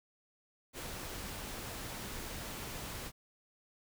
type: noise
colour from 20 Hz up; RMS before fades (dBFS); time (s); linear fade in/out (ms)
pink; -43; 0.73-3.12; 50
effects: none